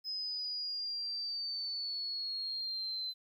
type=exponential sweep; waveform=triangle; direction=down; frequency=5090 to 4048 Hz; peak=-32 dBFS; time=0.04-3.14 s; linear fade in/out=50 ms; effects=tanh soft clip ceiling -34 dBFS + 12-bit